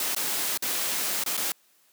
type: noise with dropouts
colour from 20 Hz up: white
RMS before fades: -28 dBFS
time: 0-1.52 s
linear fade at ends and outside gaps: 2 ms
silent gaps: 0.149-0.163 / 0.575-0.623 / 1.238-1.261 / 1.369-1.375 s
effects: white hiss -63 dBFS RMS until 1.92 s + high-pass 200 Hz 12 dB/octave